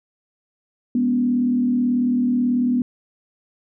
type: tone with frequency modulation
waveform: sine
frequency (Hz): 246.1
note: B3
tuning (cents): -6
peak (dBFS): -16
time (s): 0.95-2.82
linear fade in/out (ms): 2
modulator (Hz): 38.3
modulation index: 0.55
effects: none